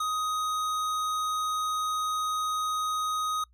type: tone with tanh clipping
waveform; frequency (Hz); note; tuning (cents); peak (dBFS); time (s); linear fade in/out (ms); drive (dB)
sine; 1252; D#6; +10; -29; 0-3.44; 5; 18
effects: noise-tail reverb RT60 0.1 s tail -24 dB re dry + added 60 Hz sine -58 dBFS peak until 3.53 s